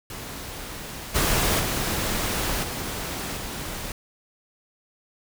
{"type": "noise with level steps", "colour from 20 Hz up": "pink", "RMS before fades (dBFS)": [-36, -22, -26, -31, -33], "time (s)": [0.1, 3.92], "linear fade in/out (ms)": 2, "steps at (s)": [1.14, 1.59, 2.62, 3.36], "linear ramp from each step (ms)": 20, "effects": []}